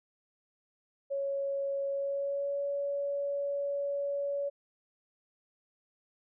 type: tone with pitch glide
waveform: sine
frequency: 554.4 to 565.1 Hz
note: C#5 to C#5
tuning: 0 to +33 cents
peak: -30 dBFS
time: 1.1-4.5 s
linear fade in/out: 20 ms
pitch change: +33 cents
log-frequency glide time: 1.89-2.64 s
effects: none